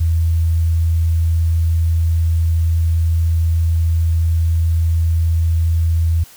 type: tone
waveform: sine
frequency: 82.41 Hz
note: E2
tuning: in tune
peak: -12 dBFS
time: 0-6.24 s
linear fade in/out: 10 ms
effects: white hiss -43 dBFS RMS until 6.36 s